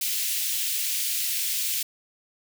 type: high-pass noise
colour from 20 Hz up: white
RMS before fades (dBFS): -27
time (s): 0.01-1.83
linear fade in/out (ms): 5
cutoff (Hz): 2300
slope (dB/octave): 24
effects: none